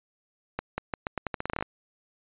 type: accelerating click train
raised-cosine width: 0.5 ms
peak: -14 dBFS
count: 15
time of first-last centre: 0.59-1.625 s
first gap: 190 ms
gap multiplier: 0.83
effects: resampled to 8000 Hz